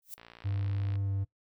violet noise with exponential growth, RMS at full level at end -38 dBFS, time 0.02-0.14 s, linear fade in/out 2 ms, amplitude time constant 25 ms
click train, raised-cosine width 0.3 ms, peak -33 dBFS, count 46, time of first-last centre 0.18-0.956 s, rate 58 Hz
triangle tone with pitch glide, 99 to 98.03 Hz, G2 to G2, +18 to +1 cents, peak -27 dBFS, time 0.44-1.25 s, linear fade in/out 20 ms, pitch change -17 cents, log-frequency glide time 1.01-1.11 s
effects noise-tail reverb RT60 0.1 s tail -19 dB re dry

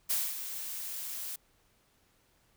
blue noise with ADSR envelope, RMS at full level -29 dBFS, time 0.09-1.36 s, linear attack 17 ms, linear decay 230 ms, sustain -10 dB, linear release 6 ms, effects pink hiss -69 dBFS RMS until 2.56 s

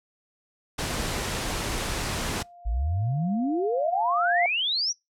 pink noise, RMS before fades -29 dBFS, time 0.78-2.43 s, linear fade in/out 10 ms
sine tone with exponential growth, 700 Hz, F5, 4 cents sharp, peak -20 dBFS, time 1.6-4.46 s, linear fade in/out 2 ms, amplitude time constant 620 ms
sine exponential sweep, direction up, 49 to 5980 Hz, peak -23 dBFS, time 2.65-4.93 s, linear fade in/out 20 ms
effects noise-tail reverb RT60 0.2 s tail -25 dB re dry + low-pass 10000 Hz 12 dB/octave

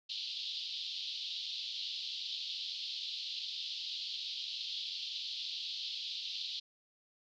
white band-pass noise, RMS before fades -41 dBFS, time 0.09-6.6 s, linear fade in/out 10 ms, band 3100 to 4500 Hz, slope 48 dB/octave, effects none

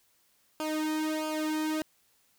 sawtooth tone with flanger, 310.2 Hz, D#4, 5 cents flat, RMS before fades -31 dBFS, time 0.6-1.82 s, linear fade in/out 0 ms, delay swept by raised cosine 0.51 to 1.81 ms, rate 1.5 Hz, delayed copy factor -0.9, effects white hiss -68 dBFS RMS until 2.38 s

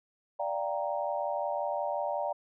sine chord, G minor seventh, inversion second, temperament equal, 587.3 / 698.5 / 784 / 932.3 Hz, D5 / F5 / G5 / Bb5, 0 / 0 / 0 / 0 cents, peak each -33 / -36 / -36 / -36 dBFS, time 0.39-2.33 s, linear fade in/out 10 ms, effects none

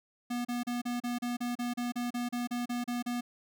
square tone bursts, 242.3 Hz, B3, 33 cents flat, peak -32 dBFS, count 16, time 0.3-3.21 s, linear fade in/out 10 ms, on 150 ms, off 34 ms, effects none

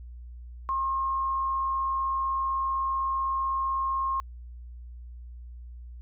sine tone with frequency modulation, 1072 Hz, C6, 42 cents sharp, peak -25 dBFS, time 0.69-4.2 s, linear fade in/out 0 ms, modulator 84.2 Hz, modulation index 0.24, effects added 60 Hz sine -40 dBFS peak until 6.01 s

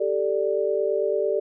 sine chord, G suspended second, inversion none, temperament just, 392 / 441 / 588 Hz, G4 / A4 / D5, 0 / +4 / +2 cents, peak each -25 dBFS, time 0-1.4 s, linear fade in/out 10 ms, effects none

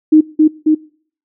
sine tone with echo, 310 Hz, D#4, 6 cents flat, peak -3 dBFS, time 0.12-0.21 s, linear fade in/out 10 ms, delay 270 ms, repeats 2, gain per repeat -2 dB, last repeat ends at 0.75 s, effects noise-tail reverb RT60 0.5 s tail -22 dB re dry

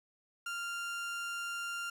30% pulse tone, 1393 Hz, F6, 5 cents flat, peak -34 dBFS, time 0.46-1.9 s, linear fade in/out 5 ms, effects low-pass 12000 Hz 12 dB/octave + 10-bit

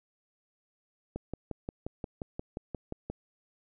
click train, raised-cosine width 2 ms, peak -22 dBFS, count 12, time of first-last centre 1.16-3.1 s, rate 5.67 Hz, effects none

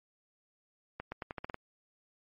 accelerating click train, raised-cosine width 0.5 ms, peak -23 dBFS, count 8, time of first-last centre 1-1.544 s, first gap 120 ms, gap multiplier 0.85, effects MP3 32 kbps

